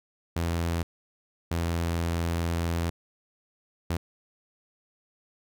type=tone bursts at uneven times; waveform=sawtooth; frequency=84.3 Hz; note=E2; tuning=39 cents sharp; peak=-22 dBFS; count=3; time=0.36-0.83 / 1.51-2.9 / 3.9-3.97 s; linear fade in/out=5 ms; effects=none